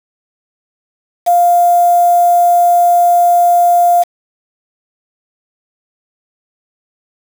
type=tone with quantisation; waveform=sine; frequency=700 Hz; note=F5; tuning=4 cents sharp; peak=-6 dBFS; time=1.26-4.04 s; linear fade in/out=20 ms; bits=4; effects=none